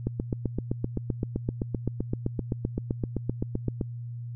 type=click train; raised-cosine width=3 ms; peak=-14 dBFS; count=30; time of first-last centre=0.07-3.812 s; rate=7.75 Hz; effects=added 119 Hz sine -34 dBFS peak until 4.35 s